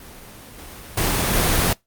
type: noise with level steps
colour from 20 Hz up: pink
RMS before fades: -41 / -38 / -20 / -18 dBFS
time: 0-1.73 s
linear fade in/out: 2 ms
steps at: 0.58 / 0.97 / 1.33 s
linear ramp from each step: 5 ms
effects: noise-tail reverb RT60 0.2 s tail -25 dB re dry + Opus 24 kbps